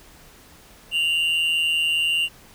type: tone pair together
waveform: triangle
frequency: 2785 / 2946 Hz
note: F7 / F#7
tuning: -5 / -8 cents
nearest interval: minor second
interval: 97 cents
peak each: -18 / -25 dBFS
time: 0.91-2.29 s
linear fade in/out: 50 ms
effects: pink hiss -49 dBFS RMS until 2.54 s